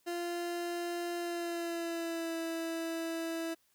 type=tone with pitch glide; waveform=30% pulse; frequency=346.3 to 329.3 Hz; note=F4 to E4; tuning=-15 to -2 cents; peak=-32 dBFS; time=0.06-3.55 s; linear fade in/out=20 ms; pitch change=-87 cents; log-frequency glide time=1.18-2.36 s; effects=white hiss -72 dBFS RMS until 3.74 s